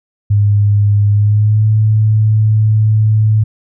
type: tone with pitch glide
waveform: sine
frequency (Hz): 102.7 to 108.18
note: G#2 to A2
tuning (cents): -19 to -29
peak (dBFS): -7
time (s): 0.3-3.44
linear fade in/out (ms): 10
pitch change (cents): +90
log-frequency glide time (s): 1.1-1.67
effects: none